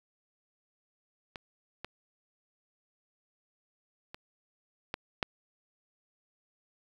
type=clicks; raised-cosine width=0.3 ms; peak=-24 / -22 / -26 / -17 / -12 dBFS; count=5; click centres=1.358 / 1.846 / 4.145 / 4.941 / 5.228 s; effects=8-bit